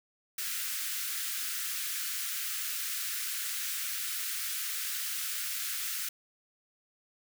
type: high-pass noise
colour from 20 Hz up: white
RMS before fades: -35 dBFS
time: 0.38-6.09 s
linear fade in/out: 5 ms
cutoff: 1300 Hz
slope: 48 dB/octave
effects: none